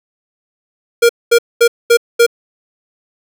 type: tone bursts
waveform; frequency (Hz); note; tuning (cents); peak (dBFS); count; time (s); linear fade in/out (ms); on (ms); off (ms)
square; 470; A#4; +14; -6; 5; 1.02-2.265; 10; 73; 220
effects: none